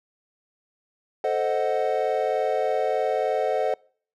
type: chord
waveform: triangle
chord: A diminished seventh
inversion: none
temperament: equal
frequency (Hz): 440 / 523.3 / 622.3 / 740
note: A4 / C5 / Eb5 / Gb5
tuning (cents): 0 / 0 / 0 / 0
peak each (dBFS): -25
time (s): 1.24-3.74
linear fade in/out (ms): 2
effects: noise-tail reverb RT60 0.5 s tail -26 dB re dry